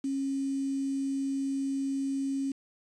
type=tone with quantisation; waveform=sine; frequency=272.7 Hz; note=C#4; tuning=28 cents flat; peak=-28 dBFS; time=0.04-2.52 s; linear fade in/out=5 ms; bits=8; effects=resampled to 22050 Hz